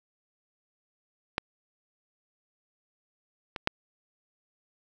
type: clicks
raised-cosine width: 0.3 ms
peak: -10 / -18 / -7 dBFS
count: 3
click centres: 1.381 / 3.562 / 3.674 s
effects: none